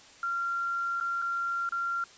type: tone with dropouts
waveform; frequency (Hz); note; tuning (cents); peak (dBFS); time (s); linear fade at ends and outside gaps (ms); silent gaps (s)
sine; 1380; F6; -21; -28; 0.23-2.04; 2; 1.001-1.009 / 1.218-1.222 / 1.691-1.722
effects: white hiss -53 dBFS RMS until 2.17 s + resampled to 16000 Hz